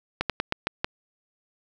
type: slowing click train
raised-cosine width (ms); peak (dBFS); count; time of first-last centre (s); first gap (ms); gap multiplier
0.3; -8; 6; 0.21-0.845; 87; 1.19
effects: 8-bit